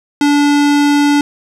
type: tone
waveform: square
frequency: 289.3 Hz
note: D4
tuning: 26 cents flat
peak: -9 dBFS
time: 0.21-1.21 s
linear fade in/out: 2 ms
effects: low-pass 8000 Hz 12 dB/octave + 8-bit